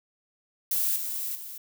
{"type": "noise with level steps", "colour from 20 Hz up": "violet", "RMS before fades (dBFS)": [-26, -32, -40], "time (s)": [0.71, 1.58], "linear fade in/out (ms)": 5, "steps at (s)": [0.96, 1.35], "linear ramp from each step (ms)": 2, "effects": []}